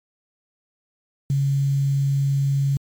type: tone with quantisation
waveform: sine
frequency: 138.59 Hz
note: C#3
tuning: in tune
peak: -17 dBFS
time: 1.3-2.77 s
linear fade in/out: 2 ms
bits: 7
effects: MP3 96 kbps